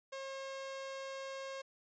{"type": "tone", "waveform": "sawtooth", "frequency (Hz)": 539, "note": "C#5", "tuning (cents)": -49, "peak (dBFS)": -38, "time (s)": [0.12, 1.62], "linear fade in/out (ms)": 10, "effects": ["resampled to 16000 Hz", "12-bit"]}